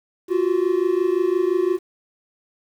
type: tone pair together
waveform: triangle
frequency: 349.2 / 375 Hz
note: F4 / F#4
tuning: 0 / +23 cents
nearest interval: minor second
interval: 123 cents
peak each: -18 dBFS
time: 0.28-1.79 s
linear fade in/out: 50 ms
effects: 8-bit